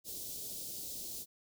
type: band-stop noise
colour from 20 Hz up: white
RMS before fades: -43 dBFS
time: 0.04-1.26 s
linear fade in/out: 50 ms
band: 560 to 3900 Hz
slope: 24 dB/octave
effects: none